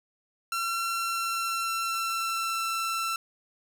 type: tone with pitch glide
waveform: sawtooth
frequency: 1359 to 1339.5 Hz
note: F6 to E6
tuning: -48 to +27 cents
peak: -24 dBFS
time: 0.52-3.16 s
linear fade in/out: 2 ms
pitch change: -25 cents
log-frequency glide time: 0.93-2.67 s
effects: none